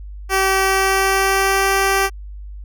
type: tone with pitch glide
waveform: 10% pulse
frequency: 384.8 to 389.5 Hz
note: G4 to G4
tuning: -32 to -11 cents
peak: -6 dBFS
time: 0.29-2.1 s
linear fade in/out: 50 ms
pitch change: +21 cents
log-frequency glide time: 0.61-1.69 s
effects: added 50 Hz sine -30 dBFS peak until 2.64 s